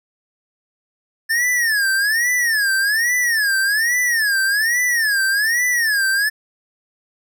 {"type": "tone with vibrato", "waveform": "square", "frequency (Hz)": 1760, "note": "A6", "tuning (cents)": 0, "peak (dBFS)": -16, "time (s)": [1.29, 6.3], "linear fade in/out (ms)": 20, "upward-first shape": "sine", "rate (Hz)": 1.2, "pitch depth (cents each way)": 210, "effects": []}